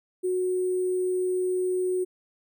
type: tone with sample-and-hold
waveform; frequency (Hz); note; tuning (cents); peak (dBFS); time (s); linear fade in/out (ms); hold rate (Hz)
sine; 367; F#4; -14; -23; 0.23-2.05; 20; 8820
effects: none